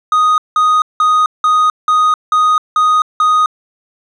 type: tone bursts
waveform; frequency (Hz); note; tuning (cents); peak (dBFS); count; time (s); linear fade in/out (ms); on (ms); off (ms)
triangle; 1244.5; D#6; 0; -6; 8; 0.12-3.46; 2; 260; 180
effects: resampled to 22050 Hz